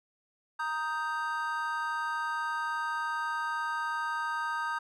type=chord; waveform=triangle; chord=Eb major; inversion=second; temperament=equal; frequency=932.3 / 1244.5 / 1568 Hz; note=Bb5 / Eb6 / G6; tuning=0 / 0 / 0 cents; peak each=-33 dBFS; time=0.59-4.79 s; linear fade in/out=10 ms; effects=none